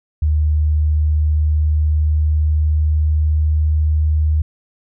sine tone with pitch glide, 76.1 to 76.9 Hz, D#2 to D#2, -38 to -20 cents, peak -12 dBFS, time 0.22-4.42 s, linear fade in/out 5 ms, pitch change +18 cents, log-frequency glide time 0.39-3.88 s, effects none

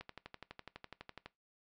click train, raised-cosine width 0.3 ms, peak -30 dBFS, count 16, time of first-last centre 0.01-1.26 s, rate 12 Hz, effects noise-tail reverb RT60 0.2 s tail -19 dB re dry

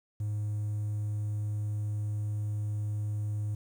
triangle tone, 104.9 Hz, G#2, 18 cents sharp, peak -27 dBFS, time 0.2-3.55 s, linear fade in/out 5 ms, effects tanh soft clip ceiling -24 dBFS + 10-bit

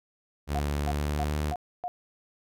sawtooth tone with pitch glide, 72.5 to 74.84 Hz, D2 to D2, -22 to +33 cents, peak -23 dBFS, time 0.47-1.55 s, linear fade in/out 50 ms, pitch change +55 cents, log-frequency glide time 0.76-1.37 s
sine tone bursts, 716 Hz, F5, 43 cents sharp, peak -29 dBFS, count 5, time 0.55-1.88 s, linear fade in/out 0 ms, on 42 ms, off 280 ms
effects none

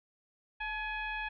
sine tone with frequency modulation, 1691 Hz, G#6, 31 cents sharp, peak -34 dBFS, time 0.6-1.29 s, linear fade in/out 10 ms, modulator 824 Hz, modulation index 1.3, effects none

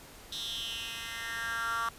10% pulse tone with high-pass filter sweep, 230 Hz, A#3, 23 cents flat, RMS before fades -36 dBFS, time 0.32-1.89 s, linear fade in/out 2 ms, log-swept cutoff 3900 to 1200 Hz, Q 5.1, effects pink hiss -51 dBFS RMS until 1.98 s + resampled to 32000 Hz

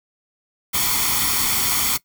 white noise with comb filter, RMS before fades -20 dBFS, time 0.73-1.98 s, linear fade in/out 20 ms, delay 0.9 ms, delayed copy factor +0.65, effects noise-tail reverb RT60 0.1 s tail -20 dB re dry

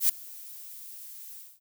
violet noise with ADSR envelope, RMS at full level -20 dBFS, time 0-1.6 s, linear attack 91 ms, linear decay 8 ms, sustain -24 dB, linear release 240 ms, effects none

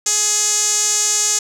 sawtooth tone with band-pass filter, 419.7 Hz, G#4, 18 cents sharp, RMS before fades -17 dBFS, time 0.06-1.39 s, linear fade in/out 5 ms, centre 6800 Hz, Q 5.8, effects none

